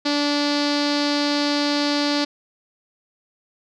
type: tone with low-pass filter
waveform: sawtooth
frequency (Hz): 290.4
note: D4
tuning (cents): -19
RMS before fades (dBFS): -21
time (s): 0.05-2.25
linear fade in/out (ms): 10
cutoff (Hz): 4600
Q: 5.1
effects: none